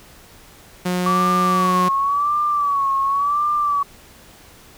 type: tone with pitch glide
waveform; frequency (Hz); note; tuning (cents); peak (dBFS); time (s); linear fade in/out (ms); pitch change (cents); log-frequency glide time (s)
sawtooth; 180 to 182.09; F#3 to F#3; -47 to -27; -15; 0.85-1.89; 10; +20; 1.05-1.19
type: tone with vibrato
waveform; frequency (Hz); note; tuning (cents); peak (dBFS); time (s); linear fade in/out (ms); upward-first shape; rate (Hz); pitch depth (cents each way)
sine; 1139; C#6; +47; -16; 1.06-3.83; 5; sine; 0.92; 79
effects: pink hiss -46 dBFS RMS until 4.77 s